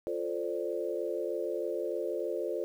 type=chord; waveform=sine; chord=D minor seventh; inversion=first; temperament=equal with one note detuned; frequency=349.2 / 440 / 523.3 / 589.7 Hz; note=F4 / A4 / C5 / D5; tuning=0 / 0 / 0 / +7 cents; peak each=-36 / -36 / -36 / -38 dBFS; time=0.07-2.64 s; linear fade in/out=0 ms; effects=10-bit